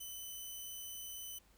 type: tone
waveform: 5% pulse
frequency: 3014 Hz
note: F#7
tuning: 31 cents sharp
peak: -36 dBFS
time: 0-1.39 s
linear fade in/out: 10 ms
effects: added 50 Hz sine -68 dBFS peak until 1.57 s + pink hiss -69 dBFS RMS until 1.57 s